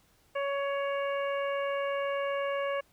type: harmonic tone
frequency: 559 Hz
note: C#5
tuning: 14 cents sharp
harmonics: 1 / 2 / 3 / 4 / 5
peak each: -30 / -36 / -40 / -42 / -44 dBFS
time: 0.35-2.81 s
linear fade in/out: 10 ms
effects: pink hiss -66 dBFS RMS until 2.92 s

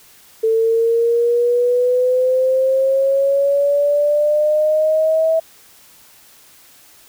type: exponential sweep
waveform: sine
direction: up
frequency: 444.4 to 650 Hz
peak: -12 dBFS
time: 0.43-5.4 s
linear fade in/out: 10 ms
effects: white hiss -47 dBFS RMS until 7.08 s

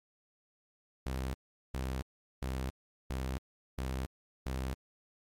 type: tone bursts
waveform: sawtooth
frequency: 65.1 Hz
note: C2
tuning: 8 cents flat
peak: -30 dBFS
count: 6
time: 1.06-4.74 s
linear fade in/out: 0 ms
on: 280 ms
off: 400 ms
effects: MP3 64 kbps

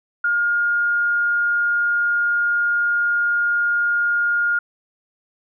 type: tone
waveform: sine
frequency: 1419 Hz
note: F6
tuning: 27 cents sharp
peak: -16 dBFS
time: 0.24-4.59 s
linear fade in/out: 5 ms
effects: none

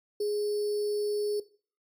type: tone with sample-and-hold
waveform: sine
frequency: 415.3 Hz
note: G#4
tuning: in tune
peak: -26 dBFS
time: 0.2-1.4 s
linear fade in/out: 5 ms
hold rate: 4900 Hz
effects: noise-tail reverb RT60 0.4 s tail -17 dB re dry + MP3 64 kbps

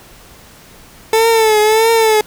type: tone with vibrato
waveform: 30% pulse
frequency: 440.2 Hz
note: A4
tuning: 1 cent sharp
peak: -6 dBFS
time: 1.13-2.21 s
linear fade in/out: 2 ms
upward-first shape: triangle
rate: 1.6 Hz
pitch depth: 78 cents each way
effects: pink hiss -41 dBFS RMS until 2.26 s

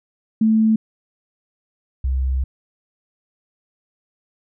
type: tone pair in turn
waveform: sine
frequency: 220 / 65.41 Hz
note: A3 / C2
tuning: 0 / 0 cents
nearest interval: octave + major sixth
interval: 2100 cents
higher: first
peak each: -12 / -17 dBFS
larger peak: first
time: 0.41-0.76 / 2.04-2.44 s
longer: second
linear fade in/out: 5 ms
effects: none

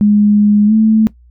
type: tone with pitch glide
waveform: sine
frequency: 207.7 to 219 Hz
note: G#3 to A3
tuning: 0 to -8 cents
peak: -6 dBFS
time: 0.01-1.07 s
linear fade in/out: 0 ms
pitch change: +92 cents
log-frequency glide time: 0.66-0.73 s
effects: noise-tail reverb RT60 0.1 s tail -18 dB re dry + added 60 Hz sine -41 dBFS peak until 1.3 s

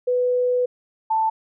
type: tone pair in turn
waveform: sine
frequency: 496.2 / 884.1 Hz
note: B4 / A5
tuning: +8 / +8 cents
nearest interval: minor seventh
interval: 1000 cents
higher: second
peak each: -17 dBFS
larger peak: neither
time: 0.07-0.66 / 1.1-1.3 s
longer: first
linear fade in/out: 10 ms
effects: none

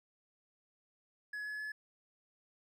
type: tone with pitch steps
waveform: triangle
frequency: 1691 / 1701.8 / 1712.6 Hz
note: G#6 / G#6 / A6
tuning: +31 / +42 / -47 cents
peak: -37 dBFS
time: 1.33-1.72 s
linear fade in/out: 5 ms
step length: 130 ms
effects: none

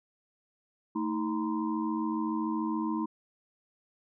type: tone cluster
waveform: sine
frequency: 223.5 / 317.6 / 943 / 1030 Hz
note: A3 / D#4 / A#5 / C6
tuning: +27 / +36 / +20 / -28 cents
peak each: -33 / -31 / -39 / -38 dBFS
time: 0.95-3.06 s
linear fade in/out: 10 ms
effects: none

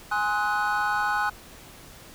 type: chord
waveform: triangle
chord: Ab dominant seventh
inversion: none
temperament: equal with one note detuned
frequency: 830.6 / 1046.5 / 1267.7 / 1480 Hz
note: Ab5 / C6 / Eb6 / Gb6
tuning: 0 / 0 / +32 / 0 cents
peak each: -25 / -30 / -28 / -25 dBFS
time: 0.11-1.3 s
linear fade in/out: 10 ms
effects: pink hiss -47 dBFS RMS until 2.14 s

